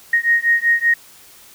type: beating tone pair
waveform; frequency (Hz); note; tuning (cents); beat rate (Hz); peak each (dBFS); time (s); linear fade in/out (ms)
sine; 1864.7 / 1869.9; A#6 / A#6; 0 / +5; 5.2; -16; 0.13-0.94; 5
effects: white hiss -45 dBFS RMS until 1.54 s